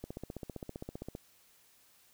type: click train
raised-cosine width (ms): 2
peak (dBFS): -27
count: 18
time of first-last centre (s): 0.04-1.151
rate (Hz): 15.3
effects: white hiss -65 dBFS RMS until 2.13 s